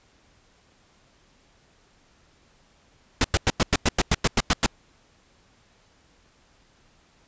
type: noise bursts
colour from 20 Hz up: pink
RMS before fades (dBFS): -19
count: 12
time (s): 3.21-4.662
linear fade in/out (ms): 2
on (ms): 33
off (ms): 96
effects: pink hiss -60 dBFS RMS until 7.27 s + resampled to 16000 Hz